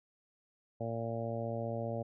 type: harmonic tone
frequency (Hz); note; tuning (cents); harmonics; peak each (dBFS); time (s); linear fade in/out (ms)
115; A#2; -23; 1 / 2 / 3 / 4 / 5 / 6 / 7; -39 / -42 / -47 / -43 / -39 / -44 / -50; 0.8-2.03; 10
effects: none